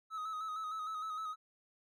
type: tone with vibrato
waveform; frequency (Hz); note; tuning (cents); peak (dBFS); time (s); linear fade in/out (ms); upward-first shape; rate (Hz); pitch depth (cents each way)
triangle; 1277; D#6; +45; -36; 0.1-1.36; 50; square; 6.5; 35
effects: none